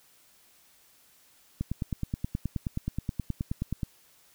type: click train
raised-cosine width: 5 ms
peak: -17 dBFS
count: 22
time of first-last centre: 1.61-3.832 s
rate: 9.45 Hz
effects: white hiss -61 dBFS RMS until 4.34 s